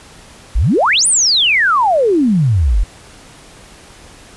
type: exponential two-way sweep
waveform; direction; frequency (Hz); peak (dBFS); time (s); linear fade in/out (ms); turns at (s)
sine; up then down; 40.8 to 9790 to 40.8; -9; 0.55-2.84; 10; 1.07
effects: pink hiss -40 dBFS RMS until 4.36 s + resampled to 24000 Hz